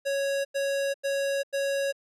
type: tone bursts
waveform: square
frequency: 554 Hz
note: C#5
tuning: 1 cent flat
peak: -26 dBFS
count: 4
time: 0.05-1.926 s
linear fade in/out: 20 ms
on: 400 ms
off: 92 ms
effects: low-pass 11000 Hz 12 dB/octave